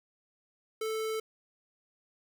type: tone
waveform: square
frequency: 439.6 Hz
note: A4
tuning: 2 cents flat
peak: -32 dBFS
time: 0.81-1.2 s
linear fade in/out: 5 ms
effects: none